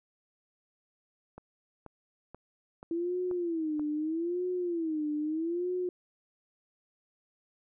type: click train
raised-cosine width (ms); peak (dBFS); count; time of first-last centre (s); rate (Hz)
1; -31; 6; 1.38-3.795; 2.07
type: tone with vibrato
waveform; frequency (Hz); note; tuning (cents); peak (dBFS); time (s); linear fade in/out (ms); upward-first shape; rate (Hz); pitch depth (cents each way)
sine; 329.6; E4; 0; -29; 2.91-5.89; 2; sine; 0.79; 170
effects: none